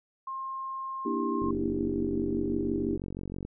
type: tone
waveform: sine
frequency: 1064 Hz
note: C6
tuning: 29 cents sharp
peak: -33 dBFS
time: 0.27-1.51 s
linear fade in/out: 5 ms
type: chord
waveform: sine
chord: E half-diminished seventh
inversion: second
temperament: just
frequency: 237.3 / 296.7 / 329.6 / 395.6 Hz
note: Bb3 / D4 / E4 / G4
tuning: +31 / +18 / 0 / +16 cents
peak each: -33 dBFS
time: 1.05-2.97 s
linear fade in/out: 10 ms
type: click train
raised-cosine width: 3 ms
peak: -24 dBFS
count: 95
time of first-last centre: 1.42-3.45 s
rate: 46.3 Hz
effects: none